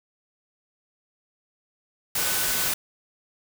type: tone in noise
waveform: sine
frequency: 1500 Hz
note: F#6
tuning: 23 cents sharp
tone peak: -36 dBFS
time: 2.18-2.69 s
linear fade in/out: 5 ms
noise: white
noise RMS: -25 dBFS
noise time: 2.15-2.74 s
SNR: -14 dB
effects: none